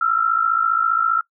sine tone pair together, 1317 / 1372 Hz, E6 / F6, -2 / -31 cents, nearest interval minor second, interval 71 cents, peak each -18 dBFS, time 0.01-1.21 s, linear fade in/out 5 ms, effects noise-tail reverb RT60 0.1 s tail -22 dB re dry

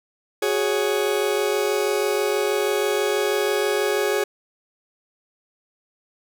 40% pulse chord, F# suspended second, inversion none, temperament just, 370 / 416.2 / 555 Hz, F#4 / G#4 / C#5, 0 / +4 / +2 cents, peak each -25 / -21 / -26 dBFS, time 0.42-4.24 s, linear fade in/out 5 ms, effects none

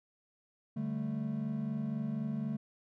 triangle chord, D suspended fourth, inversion none, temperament equal, 146.83 / 196 / 220 Hz, D3 / G3 / A3, 0 / 0 / 0 cents, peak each -36 / -38 / -33 dBFS, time 0.76-2.57 s, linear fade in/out 10 ms, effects tanh soft clip ceiling -23 dBFS

